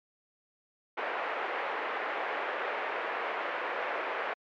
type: band-pass noise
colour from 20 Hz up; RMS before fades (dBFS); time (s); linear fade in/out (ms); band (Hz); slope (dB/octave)
pink; -34; 0.97-4.34; 10; 460 to 2300; 24
effects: MP3 96 kbps